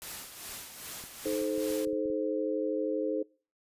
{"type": "noise with tremolo", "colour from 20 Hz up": "white", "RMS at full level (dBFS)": -40, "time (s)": [0.02, 1.85], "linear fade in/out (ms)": 0, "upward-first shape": "sine", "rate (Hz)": 2.5, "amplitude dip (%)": 55}
{"type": "clicks", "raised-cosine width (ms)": 3, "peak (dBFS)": -38, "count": 10, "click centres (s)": [1.039, 1.27, 1.33, 1.417, 1.579, 1.705, 1.872, 1.931, 2.057, 2.101]}
{"type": "chord", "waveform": "sine", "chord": "A diminished", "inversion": "second", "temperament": "equal with one note detuned", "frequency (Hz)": [311.1, 430.7, 523.3], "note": ["Eb4", "A4", "C5"], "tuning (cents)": [0, -37, 0], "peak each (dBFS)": -33, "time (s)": [1.25, 3.23], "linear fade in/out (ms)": 10}
{"effects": ["noise-tail reverb RT60 0.4 s tail -25 dB re dry", "resampled to 32000 Hz"]}